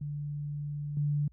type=tone with level steps; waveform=sine; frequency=146.3 Hz; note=D3; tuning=6 cents flat; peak=-33 / -26 dBFS; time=0.01-1.28 s; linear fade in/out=5 ms; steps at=0.97 s; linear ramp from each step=2 ms; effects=added 60 Hz sine -56 dBFS peak until 1.32 s